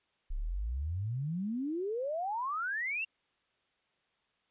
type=exponential sweep; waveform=sine; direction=up; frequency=30.87 to 2794 Hz; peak=-32 dBFS; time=0.3-3.05 s; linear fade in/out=10 ms; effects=white hiss -75 dBFS RMS until 4.5 s + resampled to 8000 Hz